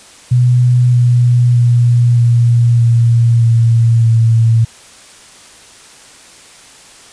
sine tone with pitch steps, 123.47 / 121.84 / 120.23 / 118.65 / 117.08 / 115.53 / 114.01 Hz, B2 / B2 / B2 / A#2 / A#2 / A#2 / A#2, 0 / -23 / -46 / +31 / +8 / -15 / -38 cents, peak -6 dBFS, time 0.31-4.65 s, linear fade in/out 10 ms, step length 620 ms, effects white hiss -39 dBFS RMS until 7.12 s + resampled to 22050 Hz

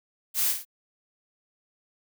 blue noise with echo, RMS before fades -25 dBFS, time 0.34-0.55 s, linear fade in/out 50 ms, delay 51 ms, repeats 2, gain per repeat -7 dB, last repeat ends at 0.652 s, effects none

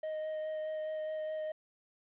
triangle tone with vibrato, 622.3 Hz, D#5, in tune, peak -33 dBFS, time 0.03-1.52 s, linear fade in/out 5 ms, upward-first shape sine, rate 4.8 Hz, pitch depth 10 cents each way, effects resampled to 8000 Hz + 11-bit

